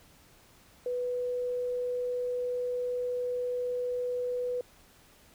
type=tone; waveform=sine; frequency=493.9 Hz; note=B4; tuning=in tune; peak=-29 dBFS; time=0.86-4.61 s; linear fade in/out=2 ms; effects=pink hiss -59 dBFS RMS until 5.34 s